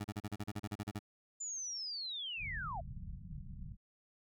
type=tone bursts; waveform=20% pulse; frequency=103.83 Hz; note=G#2; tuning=in tune; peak=-33 dBFS; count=13; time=0-0.992 s; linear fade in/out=10 ms; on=44 ms; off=35 ms
type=linear sweep; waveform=sine; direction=down; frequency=7150 to 622.3 Hz; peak=-39 dBFS; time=1.4-2.81 s; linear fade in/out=10 ms
type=low-pass noise; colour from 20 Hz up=pink; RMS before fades=-46 dBFS; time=2.37-3.77 s; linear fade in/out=50 ms; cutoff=190 Hz; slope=48 dB/octave
effects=none